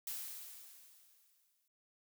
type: noise with exponential decay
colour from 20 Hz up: blue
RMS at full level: -41 dBFS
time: 0.07-1.68 s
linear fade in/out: 2 ms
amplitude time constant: 350 ms
effects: none